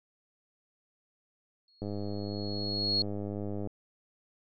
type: tone with exponential growth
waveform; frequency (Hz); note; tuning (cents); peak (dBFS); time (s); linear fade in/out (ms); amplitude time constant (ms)
sine; 4315; C#8; -47; -24; 1.68-3.02; 2; 290
type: click train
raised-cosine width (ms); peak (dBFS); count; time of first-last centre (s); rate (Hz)
2; -24; 190; 1.82-3.673; 102
effects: none